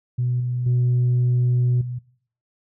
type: tone with level steps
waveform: sine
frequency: 123.47 Hz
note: B2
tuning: in tune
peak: -18 / -21 / -14 / -26 dBFS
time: 0.18-1.99 s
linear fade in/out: 10 ms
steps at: 0.4 / 0.66 / 1.81 s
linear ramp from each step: 5 ms
effects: noise-tail reverb RT60 0.6 s tail -22 dB re dry + tanh soft clip ceiling -14 dBFS